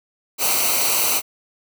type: noise with comb filter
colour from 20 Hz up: white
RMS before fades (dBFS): -19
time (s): 0.38-1.22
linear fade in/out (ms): 50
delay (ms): 0.58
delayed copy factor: -0.75
effects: none